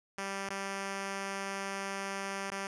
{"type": "tone with dropouts", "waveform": "5% pulse", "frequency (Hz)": 196.1, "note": "G3", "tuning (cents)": 1, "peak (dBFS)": -24, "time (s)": [0.18, 2.67], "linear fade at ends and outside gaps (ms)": 2, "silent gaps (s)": [[0.491, 0.504], [2.502, 2.517]], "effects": ["resampled to 22050 Hz", "11-bit"]}